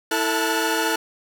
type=tone cluster; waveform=sawtooth; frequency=328.3 / 445.9 / 878 / 1455 Hz; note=E4 / A4 / A5 / F#6; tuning=-7 / +23 / -4 / -29 cents; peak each=-22 dBFS; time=0.11-0.96 s; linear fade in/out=5 ms; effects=none